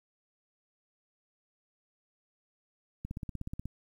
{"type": "click train", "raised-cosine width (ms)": 5, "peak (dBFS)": -25, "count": 11, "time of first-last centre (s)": [3.05, 3.656], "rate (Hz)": 16.5, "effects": ["10-bit"]}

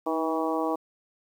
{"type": "harmonic tone with a mistuned harmonic", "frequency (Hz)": 161.3, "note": "E3", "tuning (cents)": -37, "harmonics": [2, 3, 4, 5, 6, 7], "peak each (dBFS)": [-29, -31, -32, -33, -34, -34], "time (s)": [0.06, 0.76], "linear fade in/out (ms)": 10, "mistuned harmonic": 2, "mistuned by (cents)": -30, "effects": ["9-bit"]}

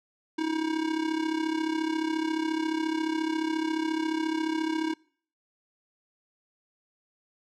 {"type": "tone with amplitude modulation", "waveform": "square", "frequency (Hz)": 318.2, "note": "D#4", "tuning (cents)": 39, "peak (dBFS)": -24, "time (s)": [0.38, 4.94], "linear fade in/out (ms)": 10, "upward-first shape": "sine", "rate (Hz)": 34.3, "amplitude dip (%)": 70, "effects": ["noise-tail reverb RT60 0.5 s tail -24 dB re dry", "low-pass 5000 Hz 12 dB/octave"]}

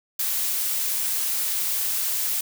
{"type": "noise", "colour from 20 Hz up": "blue", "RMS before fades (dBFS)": -25, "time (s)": [0.19, 2.41], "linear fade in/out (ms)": 5, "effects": []}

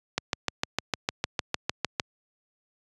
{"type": "click train", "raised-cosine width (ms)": 0.2, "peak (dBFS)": -7, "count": 13, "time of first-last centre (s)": [0.18, 1.998], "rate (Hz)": 6.6, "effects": ["high-pass 80 Hz 12 dB/octave", "resampled to 22050 Hz"]}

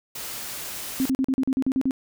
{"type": "noise", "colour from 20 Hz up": "white", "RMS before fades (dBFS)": -34, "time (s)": [0.15, 1.1], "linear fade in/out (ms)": 5}
{"type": "tone bursts", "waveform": "sine", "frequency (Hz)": 263.9, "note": "C4", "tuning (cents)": 15, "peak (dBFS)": -19, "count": 10, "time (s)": [1, 1.909], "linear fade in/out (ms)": 0, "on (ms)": 54, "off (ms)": 41}
{"effects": []}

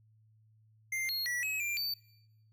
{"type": "tone with pitch steps", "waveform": "square", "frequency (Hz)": [2098, 4293, 1945, 2558, 2376, 4570], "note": ["C7", "C8", "B6", "D#7", "D7", "D8"], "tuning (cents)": [4, 44, -27, 47, 20, -48], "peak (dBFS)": -33, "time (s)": [0.92, 1.94], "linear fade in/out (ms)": 5, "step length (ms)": 170, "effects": ["noise-tail reverb RT60 0.9 s tail -21 dB re dry", "added 109 Hz sine -62 dBFS peak until 2.52 s"]}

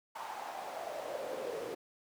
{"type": "noise with high-pass filter sweep", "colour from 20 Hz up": "brown", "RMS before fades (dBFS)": -41, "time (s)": [0.15, 1.75], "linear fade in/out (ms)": 10, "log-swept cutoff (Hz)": [920, 430], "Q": 5.1, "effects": []}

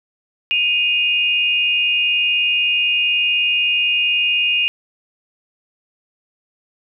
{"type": "tone pair together", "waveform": "sine", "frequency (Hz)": [2489, 2830], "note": ["D#7", "F7"], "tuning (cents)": [0, 22], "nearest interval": "major second", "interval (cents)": 222, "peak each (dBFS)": -17, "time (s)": [0.51, 4.68], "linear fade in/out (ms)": 0, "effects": []}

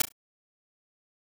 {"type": "noise with echo", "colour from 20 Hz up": "white", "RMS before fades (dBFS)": -20, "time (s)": [0, 0.02], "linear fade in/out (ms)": 5, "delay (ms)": 34, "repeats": 3, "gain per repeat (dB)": -12, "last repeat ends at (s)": 0.122, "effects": []}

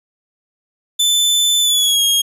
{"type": "tone with pitch glide", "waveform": "sawtooth", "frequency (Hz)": [3520, 3265], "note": ["A7", "G#7"], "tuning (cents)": [0, -30], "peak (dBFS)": -9, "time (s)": [0.99, 2.22], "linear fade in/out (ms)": 10, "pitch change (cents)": -130, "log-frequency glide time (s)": [1.61, 2.03], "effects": ["resampled to 32000 Hz"]}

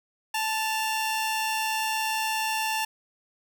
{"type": "tone pair together", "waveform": "sawtooth", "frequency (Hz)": [877, 2768], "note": ["A5", "F7"], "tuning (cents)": [-6, -16], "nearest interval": "octave + minor sixth", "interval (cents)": 1990, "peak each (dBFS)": [-23, -28], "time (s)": [0.34, 2.85], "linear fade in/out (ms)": 5, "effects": []}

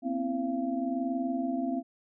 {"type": "tone cluster", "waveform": "sine", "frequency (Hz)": [242.2, 263.2, 329.5, 684], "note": ["B3", "C4", "E4", "F5"], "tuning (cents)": [-34, 10, -1, -36], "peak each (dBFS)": [-36, -30, -38, -35], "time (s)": [0.02, 1.83], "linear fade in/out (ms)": 50, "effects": []}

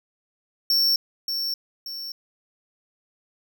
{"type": "tone with echo", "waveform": "square", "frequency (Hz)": 5450, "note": "F8", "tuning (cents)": -43, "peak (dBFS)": -18, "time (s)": [0.7, 0.96], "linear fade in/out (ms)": 2, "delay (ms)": 580, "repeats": 2, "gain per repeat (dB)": -7, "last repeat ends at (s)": 2.12, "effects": ["10-bit"]}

